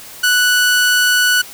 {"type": "tone", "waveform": "sawtooth", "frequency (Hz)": 1480, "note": "F#6", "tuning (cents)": 0, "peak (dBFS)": -7, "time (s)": [0.23, 1.42], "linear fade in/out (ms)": 10, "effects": ["white hiss -35 dBFS RMS until 1.53 s"]}